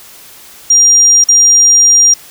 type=tone with dropouts; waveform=sine; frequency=5700 Hz; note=F8; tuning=34 cents sharp; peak=-3 dBFS; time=0.7-2.14 s; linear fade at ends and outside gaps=5 ms; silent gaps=1.241-1.286 s; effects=white hiss -36 dBFS RMS until 2.3 s